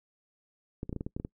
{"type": "clicks", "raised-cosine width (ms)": 3, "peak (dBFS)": -22, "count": 9, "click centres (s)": [0.831, 0.894, 0.928, 0.963, 1.009, 1.065, 1.165, 1.199, 1.249], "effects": ["noise-tail reverb RT60 0.1 s tail -24 dB re dry"]}